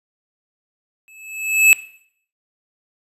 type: tone with exponential growth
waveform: square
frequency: 2604 Hz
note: E7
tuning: 22 cents flat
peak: -6 dBFS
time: 1.08-1.73 s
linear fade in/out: 0 ms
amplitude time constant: 140 ms
effects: noise-tail reverb RT60 0.6 s tail -17 dB re dry + resampled to 32000 Hz